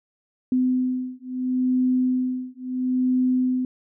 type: beating tone pair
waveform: sine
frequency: 254 / 254.74 Hz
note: B3 / C4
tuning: +49 / -46 cents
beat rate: 0.74 Hz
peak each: -23 dBFS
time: 0.52-3.65 s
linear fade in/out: 2 ms
effects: none